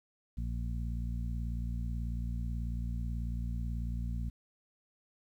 harmonic tone, 58.27 Hz, A#1, in tune, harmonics 1 / 2 / 3 / 4, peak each -34 / -40 / -44 / -46 dBFS, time 0.37-4.3 s, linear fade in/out 10 ms, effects 11-bit

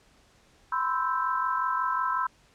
sine chord, C major seventh, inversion third, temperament equal with one note detuned, 1001 / 1046.5 / 1318.5 / 1568 Hz, B5 / C6 / E6 / G6, +23 / 0 / 0 / 0 cents, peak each -29 / -31 / -29 / -35 dBFS, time 0.72-2.27 s, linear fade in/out 5 ms, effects pink hiss -61 dBFS RMS until 2.54 s + low-pass 8000 Hz 12 dB/octave

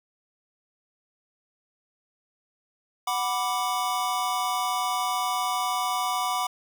square chord, B minor, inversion second, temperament equal, 740 / 987.8 / 1174.7 Hz, F#5 / B5 / D6, 0 / 0 / 0 cents, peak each -30 dBFS, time 3.07-6.47 s, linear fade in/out 5 ms, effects none

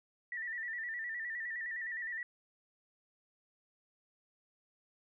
sine tone with vibrato, 1864 Hz, A#6, 1 cent flat, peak -37 dBFS, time 0.32-2.23 s, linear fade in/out 2 ms, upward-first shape square, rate 9.7 Hz, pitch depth 67 cents each way, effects none

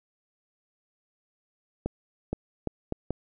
accelerating click train, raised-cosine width 2 ms, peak -15 dBFS, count 5, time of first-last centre 1.86-3.106 s, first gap 470 ms, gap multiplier 0.73, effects none

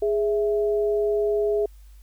sine tone pair together, 415.3 / 659.2 Hz, G#4 / E5, 0 / 0 cents, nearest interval minor sixth, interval 800 cents, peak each -20 / -28 dBFS, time 0.02-1.66 s, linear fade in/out 5 ms, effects added 50 Hz sine -44 dBFS peak until 2.02 s + white hiss -62 dBFS RMS until 2.02 s

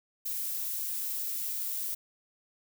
violet noise, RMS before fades -34 dBFS, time 0.25-1.95 s, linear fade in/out 10 ms, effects none

